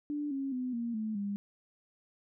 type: tone with pitch steps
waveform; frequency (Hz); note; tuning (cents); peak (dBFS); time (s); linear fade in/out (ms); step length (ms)
sine; 293.7 / 272.5 / 252.7 / 234.5 / 217.5 / 201.8; D4 / C#4 / B3 / A#3 / A3 / G#3; 0 / -29 / +40 / +11 / -20 / -49; -32; 0.1-1.36; 0; 210
effects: none

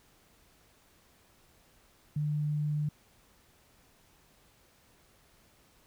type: tone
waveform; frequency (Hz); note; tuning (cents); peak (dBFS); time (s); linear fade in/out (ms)
sine; 149.4; D3; +30; -28; 2.16-2.89; 5
effects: pink hiss -64 dBFS RMS until 5.86 s

